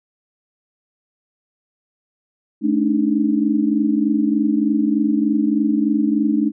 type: tone cluster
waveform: sine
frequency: 215.9 / 283.7 / 307 Hz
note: A3 / C#4 / D#4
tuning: -33 / +40 / -23 cents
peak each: -19 dBFS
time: 2.61-6.52 s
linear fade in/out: 50 ms
effects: none